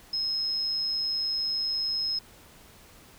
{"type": "tone", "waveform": "sine", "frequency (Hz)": 5150, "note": "E8", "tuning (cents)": -41, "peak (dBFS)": -26, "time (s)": [0.13, 2.19], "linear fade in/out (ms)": 5, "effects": ["pink hiss -53 dBFS RMS until 3.18 s"]}